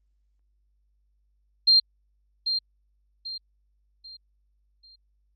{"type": "tone with echo", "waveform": "sine", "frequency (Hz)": 4186, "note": "C8", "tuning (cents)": 0, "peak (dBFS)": -14, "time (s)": [1.67, 1.8], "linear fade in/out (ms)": 10, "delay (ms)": 790, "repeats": 4, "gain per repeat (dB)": -9, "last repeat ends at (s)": 4.96, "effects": ["added 50 Hz sine -65 dBFS peak until 5.35 s", "Opus 32 kbps"]}